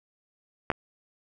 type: clicks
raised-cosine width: 0.5 ms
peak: -7 / -20 dBFS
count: 2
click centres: 0.702 / 0.716 s
effects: none